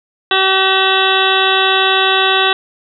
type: harmonic tone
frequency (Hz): 381.7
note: G4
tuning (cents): -46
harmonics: 1 / 2 / 3 / 4 / 5 / 7 / 8 / 9 / 10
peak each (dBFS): -18 / -18 / -18 / -18 / -21 / -19 / -23 / -18 / -19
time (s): 0.31-2.53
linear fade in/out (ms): 2
effects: none